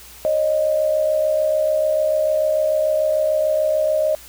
sine tone pair together, 552 / 618.8 Hz, C#5 / D#5, -7 / -10 cents, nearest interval major second, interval 197 cents, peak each -23 / -16 dBFS, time 0.25-4.15 s, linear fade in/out 0 ms, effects added 60 Hz sine -48 dBFS peak until 4.28 s + white hiss -42 dBFS RMS until 4.28 s

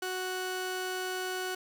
sawtooth tone pair together, 370 / 740 Hz, F#4 / F#5, 0 / 0 cents, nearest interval octave, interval 1200 cents, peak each -31 / -30 dBFS, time 0.02-1.55 s, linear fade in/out 5 ms, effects none

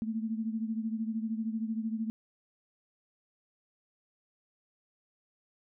sine beating tone pair, 220 / 233 Hz, A3 / A#3, 0 / -1 cents, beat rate 13 Hz, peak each -32 / -37 dBFS, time 0.02-2.1 s, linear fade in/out 0 ms, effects none

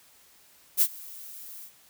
violet noise with ADSR envelope, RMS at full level -19 dBFS, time 0.77-1.72 s, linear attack 41 ms, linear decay 64 ms, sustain -24 dB, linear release 90 ms, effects white hiss -58 dBFS RMS until 1.89 s

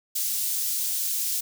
white high-pass noise, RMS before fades -27 dBFS, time 0.15-1.41 s, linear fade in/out 10 ms, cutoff 5100 Hz, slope 12 dB/octave, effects none

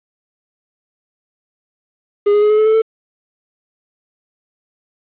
triangle tone with pitch steps, 410 / 415.5 / 421 / 426.7 / 432.4 / 438.2 / 444 Hz, G#4 / G#4 / G#4 / G#4 / A4 / A4 / A4, -22 / +1 / +24 / +47 / -30 / -7 / +16 cents, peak -7 dBFS, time 2.26-2.82 s, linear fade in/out 10 ms, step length 80 ms, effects resampled to 8000 Hz + 7-bit

